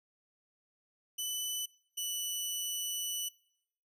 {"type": "tone pair in turn", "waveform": "15% pulse", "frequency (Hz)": [2991, 2969], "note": ["F#7", "F#7"], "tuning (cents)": [18, 5], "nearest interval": "unison", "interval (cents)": 13, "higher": "first", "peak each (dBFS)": -27, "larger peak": "neither", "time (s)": [[1.18, 1.66], [1.97, 3.29]], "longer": "second", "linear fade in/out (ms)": 10, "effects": ["noise-tail reverb RT60 0.8 s tail -25 dB re dry"]}